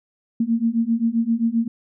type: beating tone pair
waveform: sine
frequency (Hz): 225.8 / 233.4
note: A3 / A#3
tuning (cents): +45 / +2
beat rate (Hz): 7.6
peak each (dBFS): -21 / -20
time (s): 0.4-1.68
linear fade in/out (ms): 5
effects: none